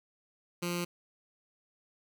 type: tone with notch filter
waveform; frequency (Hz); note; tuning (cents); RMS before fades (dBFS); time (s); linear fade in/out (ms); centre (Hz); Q
10% pulse; 174.61; F3; 0; -34; 0.62-0.85; 10; 730; 0.78
effects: none